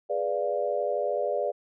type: chord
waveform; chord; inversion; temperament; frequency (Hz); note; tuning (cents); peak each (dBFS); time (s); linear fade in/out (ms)
sine; G# diminished seventh; none; equal; 415.3 / 493.9 / 587.3 / 698.5; G#4 / B4 / D5 / F5; 0 / 0 / 0 / 0; -32 / -31 / -28 / -33; 0.09-1.52; 20
effects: none